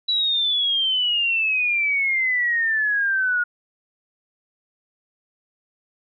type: exponential sweep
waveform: sine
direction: down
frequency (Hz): 3951 to 1432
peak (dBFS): -18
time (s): 0.08-3.44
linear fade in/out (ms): 10
effects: none